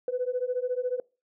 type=beating tone pair; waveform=sine; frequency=492.5 / 506.5 Hz; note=B4 / B4; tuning=-5 / +44 cents; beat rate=14 Hz; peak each=-29 dBFS; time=0.08-1 s; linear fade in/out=2 ms; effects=noise-tail reverb RT60 0.3 s tail -24 dB re dry + tanh soft clip ceiling -19 dBFS

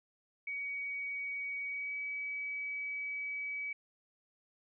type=tone with pitch glide; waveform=sine; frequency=2256 to 2280 Hz; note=C#7 to C#7; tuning=+30 to +48 cents; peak=-36 dBFS; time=0.47-3.73 s; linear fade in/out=5 ms; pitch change=+18 cents; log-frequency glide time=1.67-1.95 s; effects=none

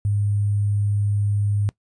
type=tone with sample-and-hold; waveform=sine; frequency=102.3 Hz; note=G#2; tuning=26 cents flat; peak=-18 dBFS; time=0.05-1.69 s; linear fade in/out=0 ms; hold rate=8820 Hz; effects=noise-tail reverb RT60 0.1 s tail -21 dB re dry + resampled to 22050 Hz

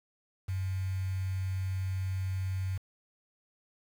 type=tone with quantisation; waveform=sine; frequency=94.4 Hz; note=F#2; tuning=35 cents sharp; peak=-30 dBFS; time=0.48-2.78 s; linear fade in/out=10 ms; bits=8; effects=none

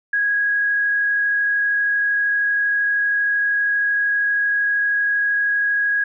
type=tone with frequency modulation; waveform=sine; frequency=1653 Hz; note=G#6; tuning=9 cents flat; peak=-16 dBFS; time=0.13-6.04 s; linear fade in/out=5 ms; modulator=32.8 Hz; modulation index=0.45; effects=none

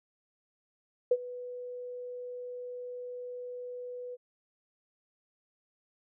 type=tone with ADSR envelope; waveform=sine; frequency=493.9 Hz; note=B4; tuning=in tune; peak=-19 dBFS; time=1.11-4.17 s; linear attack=6 ms; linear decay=49 ms; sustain=-19 dB; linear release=33 ms; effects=none

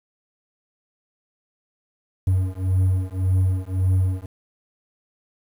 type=beating tone pair; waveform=triangle; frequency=92.5 / 94.3 Hz; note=F#2 / F#2; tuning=0 / +33 cents; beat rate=1.8 Hz; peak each=-19 dBFS; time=2.27-4.26 s; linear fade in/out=5 ms; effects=8-bit

